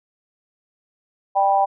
sine tone with amplitude modulation, 787 Hz, G5, 7 cents sharp, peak -10 dBFS, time 1.35-1.66 s, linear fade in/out 20 ms, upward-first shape sine, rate 193 Hz, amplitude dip 90%, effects none

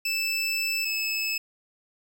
25% pulse tone pair in turn, 2637 / 2604 Hz, E7 / E7, 0 / -22 cents, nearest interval unison, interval 22 cents, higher first, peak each -21 / -22 dBFS, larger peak first, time 0.05-0.85 / 0.85-1.38 s, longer first, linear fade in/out 5 ms, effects none

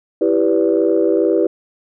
sine chord, E minor seventh, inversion none, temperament equal with one note detuned, 329.6 / 392 / 493.9 / 581.3 Hz, E4 / G4 / B4 / D5, 0 / 0 / 0 / -18 cents, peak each -16 / -16 / -17 / -21 dBFS, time 0.21-1.47 s, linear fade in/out 5 ms, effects tanh soft clip ceiling -3 dBFS

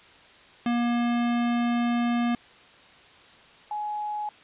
square / sine tone pair in turn, 238.3 / 840.4 Hz, A#3 / G#5, +38 / +20 cents, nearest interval octave + minor seventh, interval 2182 cents, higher second, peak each -23 / -28 dBFS, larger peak first, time 0.66-2.35 / 3.71-4.29 s, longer first, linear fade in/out 2 ms, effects white hiss -52 dBFS RMS until 4.43 s + resampled to 8000 Hz

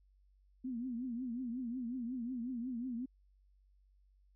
sine tone with vibrato, 245 Hz, B3, 14 cents flat, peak -37 dBFS, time 0.64-3.06 s, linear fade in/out 10 ms, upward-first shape triangle, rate 5.5 Hz, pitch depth 150 cents each way, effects added 48 Hz sine -65 dBFS peak until 4.35 s

